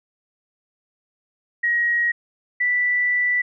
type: tone pair in turn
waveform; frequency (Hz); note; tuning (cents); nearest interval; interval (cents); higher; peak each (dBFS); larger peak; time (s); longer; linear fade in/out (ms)
sine; 1894 / 1971.3; A#6 / B6; +27 / -4; minor second; 69; second; -17; neither; 1.63-2.12 / 2.6-3.42; second; 10
effects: none